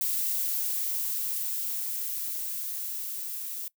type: noise with level ramp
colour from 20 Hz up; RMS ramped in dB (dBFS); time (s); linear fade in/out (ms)
violet; -28 to -36; 0.01-3.68; 2
effects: noise-tail reverb RT60 0.1 s tail -21 dB re dry